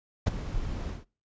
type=noise with ADSR envelope; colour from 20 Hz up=brown; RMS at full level=-18 dBFS; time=0.26-1.05 s; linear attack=15 ms; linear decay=16 ms; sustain=-15 dB; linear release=160 ms; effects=noise-tail reverb RT60 0.4 s tail -26 dB re dry + resampled to 16000 Hz